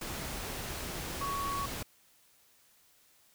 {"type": "tone in noise", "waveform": "sine", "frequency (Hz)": 1117, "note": "C#6", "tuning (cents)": 13, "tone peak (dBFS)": -33, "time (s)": [1.21, 1.66], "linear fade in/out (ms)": 5, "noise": "pink", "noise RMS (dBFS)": -39, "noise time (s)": [0.01, 1.83], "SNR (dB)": 3, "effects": ["white hiss -65 dBFS RMS until 3.34 s"]}